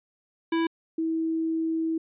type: tone pair in turn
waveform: square / sine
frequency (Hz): 329.6 / 324.1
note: E4 / E4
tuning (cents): 0 / -29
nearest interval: unison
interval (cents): 29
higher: first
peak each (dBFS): -23 / -24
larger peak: first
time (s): 0.52-0.67 / 0.98-1.98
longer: second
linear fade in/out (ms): 5
effects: resampled to 8000 Hz